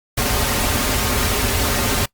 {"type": "noise with comb filter", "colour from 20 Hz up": "pink", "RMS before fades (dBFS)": -19, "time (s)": [0.17, 2.06], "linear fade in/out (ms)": 10, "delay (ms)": 6.1, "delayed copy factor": -0.6, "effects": ["noise-tail reverb RT60 0.1 s tail -22 dB re dry", "Opus 48 kbps"]}